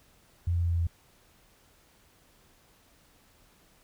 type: tone with pitch steps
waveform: sine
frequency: 86.5 / 85.95 / 85.41 / 84.87 / 84.33 Hz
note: F2 / F2 / F2 / F2 / E2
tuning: -16 / -27 / -38 / -49 / +40 cents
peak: -24 dBFS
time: 0.47-0.87 s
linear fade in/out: 5 ms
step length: 80 ms
effects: pink hiss -62 dBFS RMS until 3.83 s